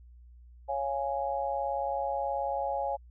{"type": "chord", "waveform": "sine", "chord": "Db major", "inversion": "none", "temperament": "just", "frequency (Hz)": [554.4, 693, 831.5], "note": ["Db5", "F5", "Ab5"], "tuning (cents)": [0, -14, 2], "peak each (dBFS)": [-33, -35, -32], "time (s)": [0.68, 2.97], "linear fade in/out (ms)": 20, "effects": ["added 60 Hz sine -50 dBFS peak until 3.1 s"]}